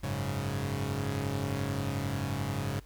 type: chord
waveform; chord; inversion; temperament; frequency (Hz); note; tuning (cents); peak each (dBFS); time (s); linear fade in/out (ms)
sawtooth; F# suspended second; none; equal; 92.5 / 103.83 / 138.59; F#2 / G#2 / C#3; 0 / 0 / 0; -33 / -31 / -30; 0.03-2.8; 10
effects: added 50 Hz sine -49 dBFS peak until 2.85 s + pink hiss -61 dBFS RMS until 2.85 s